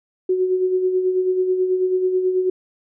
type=tone with tremolo; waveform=sine; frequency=370 Hz; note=F#4; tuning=in tune; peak=-14 dBFS; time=0.29-2.5 s; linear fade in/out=5 ms; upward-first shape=sine; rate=9.2 Hz; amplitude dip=50%; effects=none